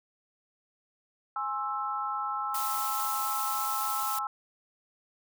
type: chord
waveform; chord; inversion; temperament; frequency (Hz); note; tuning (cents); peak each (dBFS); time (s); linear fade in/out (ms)
sine; Ab augmented; none; equal with one note detuned; 830.6 / 1059.3 / 1318.5; Ab5 / C6 / E6; 0 / +21 / 0; -35 / -36 / -32; 1.36-4.27; 2
type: noise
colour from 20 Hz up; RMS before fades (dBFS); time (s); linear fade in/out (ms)
blue; -35; 2.54-4.19; 5
effects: none